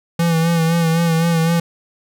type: tone with vibrato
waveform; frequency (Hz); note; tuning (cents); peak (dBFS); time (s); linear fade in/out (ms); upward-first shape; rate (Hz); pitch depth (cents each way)
square; 165.9; E3; +11; -14; 0.19-1.6; 5; sine; 3.9; 42
effects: none